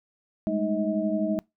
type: tone cluster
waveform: sine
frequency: 202.4 / 214.2 / 312.1 / 636 Hz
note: G#3 / A3 / D#4 / D#5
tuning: -44 / -46 / +5 / +38 cents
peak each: -29 dBFS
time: 0.47-1.39 s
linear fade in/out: 0 ms
effects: noise-tail reverb RT60 0.2 s tail -25 dB re dry